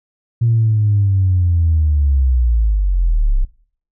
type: linear sweep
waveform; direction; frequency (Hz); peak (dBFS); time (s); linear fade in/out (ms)
sine; down; 118 to 30.87; -10; 0.41-3.45; 10
effects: noise-tail reverb RT60 0.5 s tail -19 dB re dry + tanh soft clip ceiling -6 dBFS